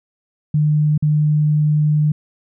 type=tone with dropouts; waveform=sine; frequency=150.9 Hz; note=D3; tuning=47 cents sharp; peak=-12 dBFS; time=0.54-2.12 s; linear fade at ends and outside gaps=5 ms; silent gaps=0.978-1.024 s; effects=none

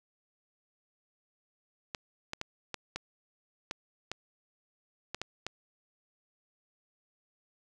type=clicks; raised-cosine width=0.2 ms; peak=-18 dBFS; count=10; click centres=1.948 / 2.334 / 2.414 / 2.743 / 2.96 / 3.711 / 4.116 / 5.146 / 5.216 / 5.466 s; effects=none

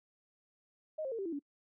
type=tone with pitch steps; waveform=sine; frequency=622.3 / 532.4 / 455.6 / 389.8 / 333.5 / 285.3 Hz; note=D#5 / C5 / A#4 / G4 / E4 / C#4; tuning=0 / +30 / -40 / -10 / +20 / +50 cents; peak=-35 dBFS; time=0.98-1.394 s; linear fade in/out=10 ms; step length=69 ms; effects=noise-tail reverb RT60 0.1 s tail -25 dB re dry

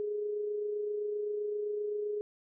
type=tone with amplitude modulation; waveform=sine; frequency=417.2 Hz; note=G#4; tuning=8 cents sharp; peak=-30 dBFS; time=0-2.21 s; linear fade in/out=0 ms; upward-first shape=sine; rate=27.7 Hz; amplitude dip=35%; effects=none

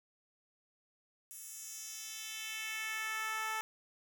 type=tone with high-pass filter sweep; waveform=10% pulse; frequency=438.7 Hz; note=A4; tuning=5 cents flat; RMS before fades=-41 dBFS; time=1.31-3.61 s; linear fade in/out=0 ms; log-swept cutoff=9700 to 920 Hz; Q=1.5; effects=none

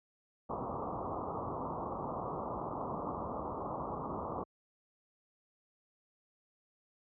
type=low-pass noise; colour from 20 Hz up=white; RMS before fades=-39 dBFS; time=0.49-4.44 s; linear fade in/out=10 ms; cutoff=1200 Hz; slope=96 dB/octave; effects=high-pass 60 Hz 12 dB/octave

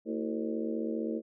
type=harmonic tone with a mistuned harmonic; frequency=75.4 Hz; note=D2; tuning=46 cents sharp; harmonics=3 / 4 / 5 / 6 / 7 / 8; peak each=-35 / -35 / -41 / -38 / -41 / -47 dBFS; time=0.05-1.22 s; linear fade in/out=50 ms; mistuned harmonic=4; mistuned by=+140 cents; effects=none

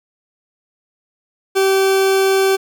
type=tone; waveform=40% pulse; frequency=386.3 Hz; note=G4; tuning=25 cents flat; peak=-11 dBFS; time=1.55-2.57 s; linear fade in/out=20 ms; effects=none

